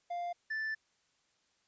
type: tone pair in turn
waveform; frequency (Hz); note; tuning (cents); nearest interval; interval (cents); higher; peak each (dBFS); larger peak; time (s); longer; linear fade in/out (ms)
triangle; 698.5 / 1760.1; F5 / A6; 0 / 0; octave + major third; 1600; second; -33 / -32; second; 0.1-0.33 / 0.5-0.75; second; 10
effects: white hiss -74 dBFS RMS until 1.67 s + resampled to 16000 Hz